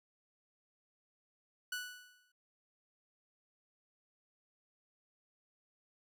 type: tone with exponential decay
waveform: sawtooth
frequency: 1480 Hz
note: F#6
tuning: in tune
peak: -32 dBFS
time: 1.72-2.32 s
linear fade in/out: 5 ms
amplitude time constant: 130 ms
effects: none